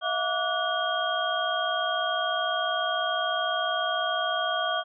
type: tone cluster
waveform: sine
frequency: 650 / 710 / 1157 / 1467 / 3233 Hz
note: E5 / F5 / D6 / F#6 / G#7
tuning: -24 / +28 / -26 / -15 / -47 cents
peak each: -31 dBFS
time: 0.01-4.84 s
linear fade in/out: 50 ms
effects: none